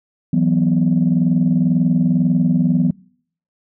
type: chord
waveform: sine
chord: E suspended second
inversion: none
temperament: equal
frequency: 164.81 / 185 / 246.9 Hz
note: E3 / F#3 / B3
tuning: 0 / 0 / 0 cents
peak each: -16 dBFS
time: 0.33-2.91 s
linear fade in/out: 5 ms
effects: noise-tail reverb RT60 0.6 s tail -25 dB re dry + tanh soft clip ceiling -6 dBFS